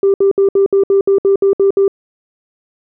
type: tone bursts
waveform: sine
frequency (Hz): 393.5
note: G4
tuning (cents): +7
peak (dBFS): -6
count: 11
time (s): 0.03-1.88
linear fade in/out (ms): 2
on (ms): 110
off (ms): 64
effects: tanh soft clip ceiling -4 dBFS